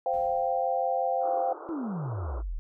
sine chord, C suspended fourth, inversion none, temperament equal, 523.3 / 698.5 / 784 Hz, C5 / F5 / G5, 0 / 0 / 0 cents, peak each -29 dBFS, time 0.06-1.53 s, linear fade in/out 2 ms
brown noise with exponential decay, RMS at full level -45 dBFS, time 0.13-1.15 s, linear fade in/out 5 ms, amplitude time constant 220 ms
pink band-pass noise, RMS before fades -42 dBFS, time 1.2-2.43 s, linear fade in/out 50 ms, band 310 to 1400 Hz, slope 96 dB/octave
sine exponential sweep, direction down, 349.2 to 34.67 Hz, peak -30 dBFS, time 1.69-2.59 s, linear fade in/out 0 ms
effects none

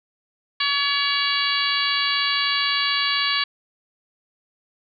harmonic tone with a mistuned harmonic, 567 Hz, C#5, 39 cents sharp, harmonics 2 / 3 / 4 / 5 / 6 / 7 / 8, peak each -27 / -27 / -27 / -27 / -27 / -27 / -27 dBFS, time 0.6-3.44 s, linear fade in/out 5 ms, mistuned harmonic 6, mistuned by -24 cents, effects none

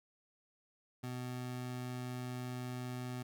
25% pulse tone, 125.1 Hz, B2, 23 cents sharp, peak -36 dBFS, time 1.03-3.23 s, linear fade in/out 10 ms, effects none

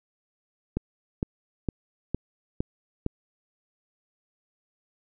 click train, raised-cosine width 3 ms, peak -13 dBFS, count 6, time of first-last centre 0.77-3.064 s, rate 2.18 Hz, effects none

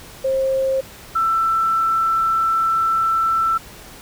sine tone pair in turn, 532 / 1332.5 Hz, C5 / E6, +29 / +18 cents, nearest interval octave + major third, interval 1589 cents, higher second, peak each -16 / -15 dBFS, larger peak second, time 0.24-0.81 / 1.15-3.58 s, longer second, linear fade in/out 10 ms, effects pink hiss -40 dBFS RMS until 4.01 s

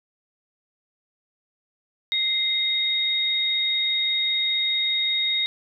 sine tone pair together, 2093 / 3734 Hz, C7 / A#7, 0 / +2 cents, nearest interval minor seventh, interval 1002 cents, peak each -28 / -21 dBFS, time 2.12-5.46 s, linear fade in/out 0 ms, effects none

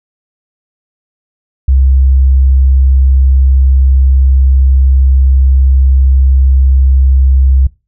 sine tone, 66.2 Hz, C2, 21 cents sharp, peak -4 dBFS, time 1.68-7.67 s, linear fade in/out 5 ms, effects noise-tail reverb RT60 0.3 s tail -22 dB re dry

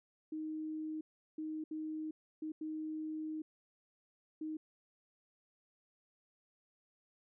sine tone bursts at uneven times, 311.8 Hz, D#4, 4 cents sharp, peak -38 dBFS, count 6, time 0.32-1.01 / 1.38-1.64 / 1.71-2.11 / 2.42-2.52 / 2.61-3.42 / 4.41-4.57 s, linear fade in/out 5 ms, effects none

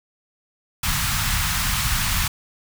pink band-stop noise, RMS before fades -22 dBFS, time 0.83-2.28 s, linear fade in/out 5 ms, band 170 to 1000 Hz, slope 24 dB/octave, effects none

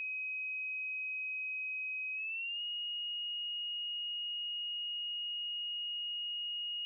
sine tone with pitch glide, 2530 to 2873 Hz, D#7 to F7, +28 to +48 cents, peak -36 dBFS, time 0-6.85 s, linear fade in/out 0 ms, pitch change +220 cents, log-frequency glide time 2.14-2.61 s, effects none

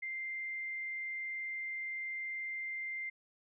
sine tone, 2093 Hz, C7, in tune, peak -37 dBFS, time 0.02-3.1 s, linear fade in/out 10 ms, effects none

